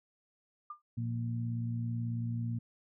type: tone with exponential decay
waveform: sine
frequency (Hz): 1200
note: D6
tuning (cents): +37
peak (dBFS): -37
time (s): 0.7-0.82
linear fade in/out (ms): 5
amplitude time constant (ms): 24
type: harmonic tone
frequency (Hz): 58.27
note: A#1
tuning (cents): 0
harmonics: 2 / 3 / 4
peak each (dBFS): -33 / -47 / -39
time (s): 0.97-2.59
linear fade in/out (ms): 10
effects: none